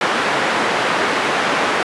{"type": "band-pass noise", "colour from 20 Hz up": "white", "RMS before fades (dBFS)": -18, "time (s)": [0.01, 1.83], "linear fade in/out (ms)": 2, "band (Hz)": [240, 1700], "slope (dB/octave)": 12, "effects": ["resampled to 24000 Hz"]}